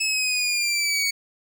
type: linear sweep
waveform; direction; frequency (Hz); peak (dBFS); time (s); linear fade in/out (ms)
20% pulse; down; 2604 to 2226; -16; 0-1.11; 10
effects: none